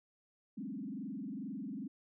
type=tone with frequency modulation; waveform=sine; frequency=236.9 Hz; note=A#3; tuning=28 cents sharp; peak=-39 dBFS; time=0.57-1.88 s; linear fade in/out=10 ms; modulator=22.3 Hz; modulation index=2.2; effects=none